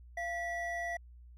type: tone pair together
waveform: triangle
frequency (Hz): 689 / 1948.8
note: F5 / B6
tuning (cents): -24 / -24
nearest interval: octave + tritone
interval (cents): 1800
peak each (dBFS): -35 / -36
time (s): 0.17-0.97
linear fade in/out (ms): 5
effects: added 60 Hz sine -51 dBFS peak until 1.37 s